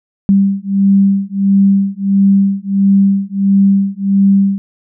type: beating tone pair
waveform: sine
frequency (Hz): 196 / 197.5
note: G3 / G3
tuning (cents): 0 / +13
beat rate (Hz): 1.5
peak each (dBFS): -11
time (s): 0.29-4.58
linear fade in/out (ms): 0
effects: none